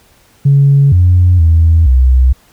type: tone with pitch steps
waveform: sine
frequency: 139.9 / 89.6 / 81.6 / 64.1 Hz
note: C#3 / F2 / E2 / C2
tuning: +16 / +45 / -17 / -35 cents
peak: -3 dBFS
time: 0.45-2.33 s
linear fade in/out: 10 ms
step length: 470 ms
effects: tanh soft clip ceiling 0 dBFS + pink hiss -48 dBFS RMS until 2.52 s